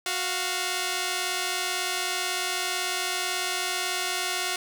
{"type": "tone pair together", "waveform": "5% pulse", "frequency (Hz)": [368.3, 698.5], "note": ["F#4", "F5"], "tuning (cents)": [-8, 0], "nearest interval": "major seventh", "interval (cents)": 1108, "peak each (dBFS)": -18, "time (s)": [0.06, 4.56], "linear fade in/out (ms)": 2, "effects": []}